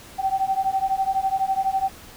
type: beating tone pair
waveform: sine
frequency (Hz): 766 / 778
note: G5 / G5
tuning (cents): -40 / -13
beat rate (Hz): 12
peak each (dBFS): -23 / -23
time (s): 0.18-1.9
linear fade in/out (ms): 20
effects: pink hiss -44 dBFS RMS until 2.16 s